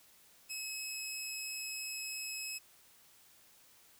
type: tone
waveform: 15% pulse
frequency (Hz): 2571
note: E7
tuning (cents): -44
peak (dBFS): -32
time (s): 0.49-2.59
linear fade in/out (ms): 20
effects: white hiss -63 dBFS RMS until 3.99 s